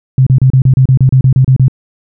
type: tone bursts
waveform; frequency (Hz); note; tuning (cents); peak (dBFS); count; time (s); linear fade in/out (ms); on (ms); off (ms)
sine; 130.81; C3; 0; -3; 13; 0.18-1.682; 2; 86; 32
effects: none